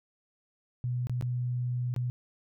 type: tone with dropouts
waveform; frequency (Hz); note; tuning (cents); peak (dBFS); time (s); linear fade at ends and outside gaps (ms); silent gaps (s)
sine; 123.47; B2; 0; -28; 0.84-2.1; 0; 1.07-1.096 / 1.211-1.224 / 1.94-1.963
effects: none